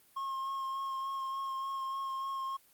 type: tone with vibrato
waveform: triangle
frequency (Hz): 1076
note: C6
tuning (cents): +48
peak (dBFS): -32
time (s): 0.16-2.57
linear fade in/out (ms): 10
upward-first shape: sine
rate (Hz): 3.4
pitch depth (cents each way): 16
effects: white hiss -64 dBFS RMS until 2.73 s + Opus 32 kbps